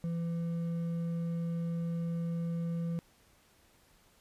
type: tone with hard clipping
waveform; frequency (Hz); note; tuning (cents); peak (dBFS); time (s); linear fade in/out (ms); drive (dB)
triangle; 168.2; E3; +35; -33; 0.04-2.99; 0; 8
effects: pink hiss -65 dBFS RMS until 4.2 s + resampled to 32000 Hz